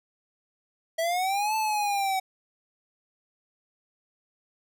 square linear two-way sweep, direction up then down, 646 to 880 to 754 Hz, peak -25 dBFS, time 0.98-2.2 s, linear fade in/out 10 ms, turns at 1.56 s, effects none

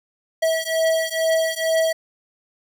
square beating tone pair, 647 / 649.2 Hz, E5 / E5, -32 / -27 cents, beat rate 2.2 Hz, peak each -22 dBFS, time 0.42-1.93 s, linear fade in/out 10 ms, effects none

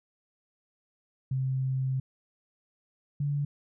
sine tone pair in turn, 131.7 / 143.74 Hz, C3 / D3, +12 / -37 cents, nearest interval major second, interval 151 cents, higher second, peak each -26 dBFS, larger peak neither, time 1.31-2 / 3.2-3.45 s, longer first, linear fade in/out 5 ms, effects none

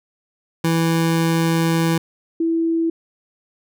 25% pulse / sine tone pair in turn, 164.81 / 329.6 Hz, E3 / E4, 0 / 0 cents, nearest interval octave, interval 1200 cents, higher second, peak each -12 / -16 dBFS, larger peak first, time 0.64-1.98 / 2.4-2.9 s, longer first, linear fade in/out 5 ms, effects none

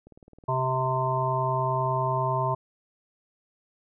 click train, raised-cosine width 2 ms, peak -36 dBFS, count 41, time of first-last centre 0.07-2.175 s, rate 19 Hz
harmonic tone, 130 Hz, C3, 11 cents flat, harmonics 1 / 3 / 5 / 7 / 8, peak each -28 / -34 / -30 / -29 / -29 dBFS, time 0.48-2.55 s, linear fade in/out 10 ms
effects none

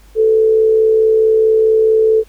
sine tone with amplitude modulation, 440 Hz, A4, in tune, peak -6 dBFS, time 0.15-2.24 s, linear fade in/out 50 ms, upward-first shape sine, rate 64.6 Hz, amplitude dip 40%, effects added 50 Hz sine -41 dBFS peak until 2.28 s + pink hiss -50 dBFS RMS until 2.28 s

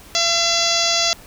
harmonic tone, 678 Hz, E5, 49 cents sharp, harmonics 1 / 2 / 3 / 4 / 5 / 6 / 7 / 8 / 9 / 10, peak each -24 / -28 / -28 / -27 / -23 / -24 / -22 / -26 / -24 / -28 dBFS, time 0.15-1.13 s, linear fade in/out 0 ms, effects pink hiss -43 dBFS RMS until 1.26 s

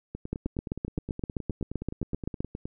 two click trains, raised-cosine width 3 ms, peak -22 / -16 dBFS, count 25 / 17, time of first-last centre 0.15-2.655 / 0.33-2.405 s, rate 9.58 / 7.71 Hz, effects none

